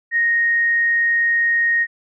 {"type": "tone", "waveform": "sine", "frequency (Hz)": 1864.7, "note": "A#6", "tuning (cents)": 0, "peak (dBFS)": -14, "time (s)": [0.11, 1.87], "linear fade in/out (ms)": 50, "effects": []}